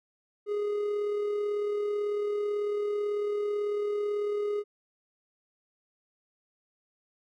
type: tone with amplitude modulation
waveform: triangle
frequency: 413.9 Hz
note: G#4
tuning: 6 cents flat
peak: -24 dBFS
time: 0.46-4.64 s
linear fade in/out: 50 ms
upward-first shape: sine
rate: 38.1 Hz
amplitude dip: 30%
effects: none